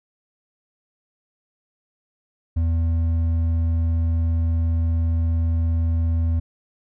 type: tone with hard clipping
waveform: triangle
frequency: 82.6 Hz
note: E2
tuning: 4 cents sharp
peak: -19 dBFS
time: 2.56-6.4 s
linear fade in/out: 10 ms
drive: 8 dB
effects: none